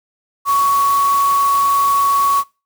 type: tone in noise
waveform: sine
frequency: 1118 Hz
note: C#6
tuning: 14 cents sharp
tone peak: -11 dBFS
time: 0.45-2.44 s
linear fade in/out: 50 ms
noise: white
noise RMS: -28 dBFS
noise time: 0.45-2.44 s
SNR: +14 dB
effects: noise-tail reverb RT60 0.3 s tail -22 dB re dry